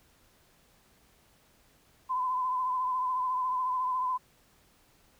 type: tone with vibrato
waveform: sine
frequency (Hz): 1016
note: B5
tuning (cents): +49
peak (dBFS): -27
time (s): 2.09-4.18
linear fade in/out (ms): 20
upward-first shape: triangle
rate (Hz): 14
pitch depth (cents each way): 45
effects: pink hiss -64 dBFS RMS until 5.19 s